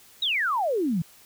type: exponential sweep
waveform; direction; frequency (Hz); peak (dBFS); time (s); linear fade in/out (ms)
sine; down; 3951 to 153.6; -22; 0.22-1.02; 5
effects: white hiss -53 dBFS RMS until 1.25 s